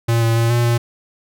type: tone with pitch steps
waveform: square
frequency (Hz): 116.1 / 114.6 / 115.7 / 119.3 / 118.2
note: A#2 / A#2 / A#2 / A#2 / A#2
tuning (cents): -7 / -29 / -13 / +41 / +24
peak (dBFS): -14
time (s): 0.08-0.78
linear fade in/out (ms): 10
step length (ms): 140
effects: none